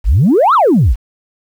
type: exponential two-way sweep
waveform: sine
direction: up then down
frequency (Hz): 40.78 to 1396.9 to 40.78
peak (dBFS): -5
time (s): 0.04-0.96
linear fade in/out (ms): 50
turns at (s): 0.54
effects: tanh soft clip ceiling -3 dBFS + 7-bit